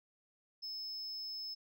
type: tone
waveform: sine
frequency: 5220 Hz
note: E8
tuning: 18 cents flat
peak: -38 dBFS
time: 0.62-1.55 s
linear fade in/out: 20 ms
effects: tanh soft clip ceiling -39 dBFS